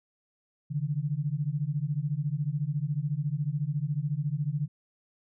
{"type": "beating tone pair", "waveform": "sine", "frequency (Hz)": [140, 154], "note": ["C#3", "D#3"], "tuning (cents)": [18, -17], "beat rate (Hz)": 14, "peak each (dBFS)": -30, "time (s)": [0.7, 4.68], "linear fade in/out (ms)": 20, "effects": []}